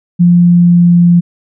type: tone with pitch glide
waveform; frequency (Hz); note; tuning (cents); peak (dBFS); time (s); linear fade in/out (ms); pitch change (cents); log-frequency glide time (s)
sine; 174.6 to 173.49; F3 to F3; 0 to -11; -3; 0.19-1.21; 20; -11; 0.37-1
effects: none